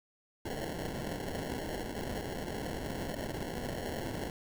blue noise with sample-and-hold, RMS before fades -38 dBFS, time 0.45-4.3 s, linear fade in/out 2 ms, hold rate 1225 Hz, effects none

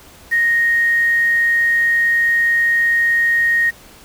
sine tone with quantisation, 1864.7 Hz, A#6, in tune, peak -12 dBFS, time 0.31-3.71 s, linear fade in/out 20 ms, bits 6, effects pink hiss -43 dBFS RMS until 4.04 s

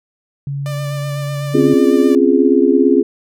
sine tone with pitch glide, 140.2 to 143.98 Hz, C#3 to D3, +20 to -34 cents, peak -19 dBFS, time 0.47-1.74 s, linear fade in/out 2 ms, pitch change +46 cents, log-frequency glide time 1.51-1.57 s
sawtooth tone with vibrato, 592 Hz, D5, 14 cents sharp, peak -22 dBFS, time 0.66-2.15 s, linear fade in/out 0 ms, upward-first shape sine, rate 8 Hz, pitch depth 26 cents each way
sine chord, Db major seventh, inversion third, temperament just, 259.9 / 277.2 / 346.5 / 415.8 Hz, C4 / Db4 / F4 / Ab4, -11 / 0 / -14 / +2 cents, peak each -14 dBFS, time 1.54-3.03 s, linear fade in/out 10 ms
effects none

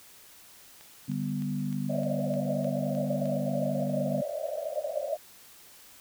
click train, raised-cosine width 0.2 ms, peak -32 dBFS, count 9, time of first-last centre 0.81-3.256 s, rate 3.27 Hz
sine chord, G major, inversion second, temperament equal with one note detuned, 146.32 / 196 / 246.9 Hz, D3 / G3 / B3, -6 / 0 / 0 cents, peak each -33 dBFS, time 1.08-4.22 s, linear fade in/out 10 ms
pink band-pass noise, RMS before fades -33 dBFS, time 1.89-5.17 s, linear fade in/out 10 ms, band 560 to 650 Hz, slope 96 dB/octave
effects white hiss -53 dBFS RMS until 6 s

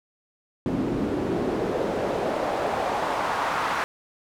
pink noise with band-pass filter sweep, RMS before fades -26 dBFS, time 0.66-3.84 s, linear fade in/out 0 ms, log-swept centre 250 to 1200 Hz, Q 1.7, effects none

